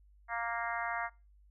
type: harmonic tone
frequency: 233.1 Hz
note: A#3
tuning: in tune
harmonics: 3 / 4 / 5 / 6 / 7 / 8 / 9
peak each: -39 / -40 / -41 / -42 / -42 / -43 / -44 dBFS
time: 0.28-1.1 s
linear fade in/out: 50 ms
effects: noise-tail reverb RT60 0.3 s tail -23 dB re dry + added 50 Hz sine -59 dBFS peak until 1.5 s